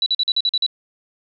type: tone bursts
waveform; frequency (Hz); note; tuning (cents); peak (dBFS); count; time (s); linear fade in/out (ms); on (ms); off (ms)
sine; 3940; B7; -5; -15; 8; 0.02-0.664; 2; 42; 44
effects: none